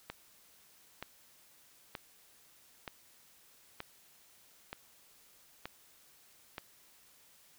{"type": "click train", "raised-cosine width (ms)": 0.3, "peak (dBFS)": -24, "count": 8, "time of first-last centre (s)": [0.1, 6.581], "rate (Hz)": 1.08, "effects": ["white hiss -63 dBFS RMS until 7.58 s"]}